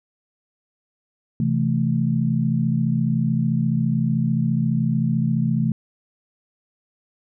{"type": "chord", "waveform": "sine", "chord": "A minor", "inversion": "first", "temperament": "equal", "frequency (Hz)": [130.81, 164.81, 220], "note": ["C3", "E3", "A3"], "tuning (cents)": [0, 0, 0], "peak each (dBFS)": -22, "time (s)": [1.4, 5.72], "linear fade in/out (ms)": 2, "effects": []}